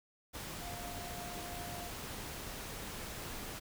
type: tone in noise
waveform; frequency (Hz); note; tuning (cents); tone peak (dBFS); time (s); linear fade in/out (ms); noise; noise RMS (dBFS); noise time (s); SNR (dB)
sine; 703; F5; +11; -47; 0.6-1.91; 20; pink; -44; 0.33-3.6; -6
effects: none